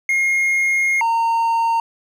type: tone pair in turn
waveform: triangle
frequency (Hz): 2142 / 917.9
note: C7 / A#5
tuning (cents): +40 / -27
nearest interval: octave + minor third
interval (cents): 1467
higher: first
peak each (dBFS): -13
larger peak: neither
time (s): 0.09-1.01 / 1.01-1.8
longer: first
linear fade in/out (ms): 2
effects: none